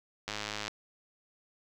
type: click train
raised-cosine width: 0.2 ms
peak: -18 dBFS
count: 43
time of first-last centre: 0.28-0.68 s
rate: 105 Hz
effects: none